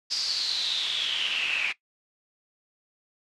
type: noise with band-pass filter sweep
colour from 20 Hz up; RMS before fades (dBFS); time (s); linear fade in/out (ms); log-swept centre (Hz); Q
pink; -28; 0.1-1.73; 20; 5000 to 2400; 8.5
effects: noise-tail reverb RT60 0.1 s tail -18 dB re dry + low-pass 8000 Hz 12 dB/octave